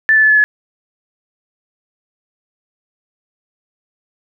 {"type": "tone with pitch steps", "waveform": "sine", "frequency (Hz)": [1760, 1745.8, 1731.8, 1717.8, 1704], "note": ["A6", "A6", "A6", "A6", "G#6"], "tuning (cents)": [0, -14, -28, -42, 44], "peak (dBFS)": -7, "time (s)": [0.09, 0.44], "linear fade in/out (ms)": 0, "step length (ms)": 70, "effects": []}